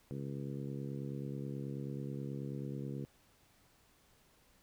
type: harmonic tone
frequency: 69.3 Hz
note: C#2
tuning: in tune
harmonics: 2 / 3 / 4 / 5 / 6 / 7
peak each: -41 / -45 / -47 / -49 / -51 / -52 dBFS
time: 0.11-3.05 s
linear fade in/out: 0 ms
effects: pink hiss -68 dBFS RMS until 4.62 s